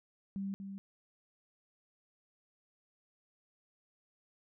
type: tone with echo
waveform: sine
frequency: 196 Hz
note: G3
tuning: in tune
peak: -35 dBFS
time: 0.36-0.54 s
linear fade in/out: 0 ms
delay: 240 ms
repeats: 1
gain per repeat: -6 dB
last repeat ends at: 0.78 s
effects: none